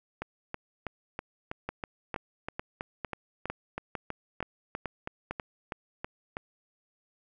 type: two click trains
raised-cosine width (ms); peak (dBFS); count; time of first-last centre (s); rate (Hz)
0.5; -18 / -19; 9 / 20; 1.69-5.31 / 0.22-6.369; 2.21 / 3.09
effects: none